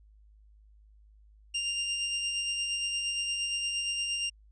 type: tone with tremolo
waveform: sawtooth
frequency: 2794 Hz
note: F7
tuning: in tune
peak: -25 dBFS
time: 1.54-4.3 s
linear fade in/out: 10 ms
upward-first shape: sine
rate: 8.6 Hz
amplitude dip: 30%
effects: added 52 Hz sine -55 dBFS peak until 4.51 s + resampled to 22050 Hz